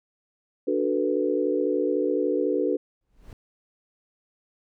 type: chord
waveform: sine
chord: B minor seventh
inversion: first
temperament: equal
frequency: 293.7 / 370 / 440 / 493.9 Hz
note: D4 / F#4 / A4 / B4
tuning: 0 / 0 / 0 / 0 cents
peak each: -27 dBFS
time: 0.67-2.77 s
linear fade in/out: 10 ms
type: noise with exponential growth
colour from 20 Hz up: brown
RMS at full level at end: -39 dBFS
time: 3.01-3.33 s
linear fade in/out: 2 ms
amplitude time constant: 69 ms
effects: none